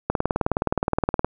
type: click train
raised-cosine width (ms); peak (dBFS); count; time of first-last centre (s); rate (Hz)
1; -6; 23; 0.1-1.246; 19.2
effects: none